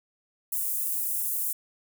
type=high-pass noise; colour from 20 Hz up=white; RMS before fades=-29 dBFS; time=0.52-1.53 s; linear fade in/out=5 ms; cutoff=9100 Hz; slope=24 dB/octave; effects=none